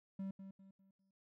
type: tone with echo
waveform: triangle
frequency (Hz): 193.5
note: G3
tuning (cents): -22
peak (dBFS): -38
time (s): 0.19-0.31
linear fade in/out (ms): 5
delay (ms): 200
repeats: 4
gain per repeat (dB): -9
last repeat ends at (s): 1.11
effects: none